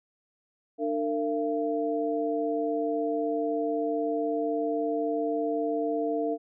sine tone cluster, 299.1 / 455.4 / 679 Hz, D4 / A#4 / F5, +32 / -40 / -49 cents, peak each -30 / -29 / -31 dBFS, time 0.78-6.38 s, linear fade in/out 50 ms, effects none

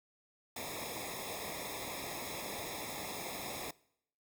pink noise with comb filter, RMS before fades -42 dBFS, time 0.56-3.71 s, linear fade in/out 5 ms, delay 0.67 ms, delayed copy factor -0.95, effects noise-tail reverb RT60 0.7 s tail -22 dB re dry

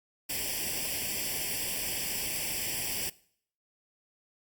white noise with comb filter, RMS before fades -33 dBFS, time 0.29-3.1 s, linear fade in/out 10 ms, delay 0.38 ms, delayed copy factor +0.9, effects noise-tail reverb RT60 0.6 s tail -21 dB re dry + Opus 48 kbps

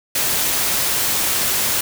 white noise, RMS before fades -19 dBFS, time 0.15-1.81 s, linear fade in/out 5 ms, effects none

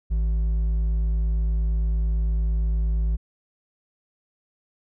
sine tone with hard clipping, 54.4 Hz, A1, 19 cents flat, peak -21 dBFS, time 0.1-3.17 s, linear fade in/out 20 ms, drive 4 dB, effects none

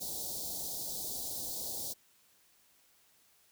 white band-stop noise, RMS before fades -39 dBFS, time 0-1.94 s, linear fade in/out 20 ms, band 830 to 3800 Hz, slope 48 dB/octave, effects white hiss -67 dBFS RMS until 3.51 s

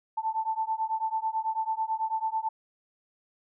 sine beating tone pair, 880 / 889.1 Hz, A5 / A5, 0 / +18 cents, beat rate 9.1 Hz, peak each -30 dBFS, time 0.17-2.49 s, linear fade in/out 10 ms, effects none

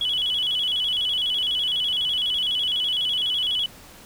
sine tone with vibrato, 3160 Hz, G7, 13 cents sharp, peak -20 dBFS, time 0.01-3.66 s, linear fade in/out 2 ms, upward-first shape square, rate 12 Hz, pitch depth 95 cents each way, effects tanh soft clip ceiling -16 dBFS + pink hiss -46 dBFS RMS until 4.05 s

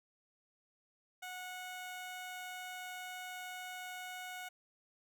15% pulse tone, 733 Hz, F#5, 16 cents flat, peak -37 dBFS, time 1.22-4.49 s, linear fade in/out 10 ms, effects none

